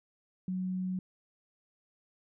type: tone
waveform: sine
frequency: 185 Hz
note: F#3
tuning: in tune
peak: -31 dBFS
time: 0.48-0.99 s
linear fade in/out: 2 ms
effects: none